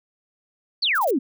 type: exponential sweep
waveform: sine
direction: down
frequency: 4751 to 233.1 Hz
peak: -18 dBFS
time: 0.82-1.19 s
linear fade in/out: 10 ms
type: noise bursts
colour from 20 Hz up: violet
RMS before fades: -34 dBFS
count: 3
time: 0.95-1.108 s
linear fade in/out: 2 ms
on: 36 ms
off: 25 ms
effects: none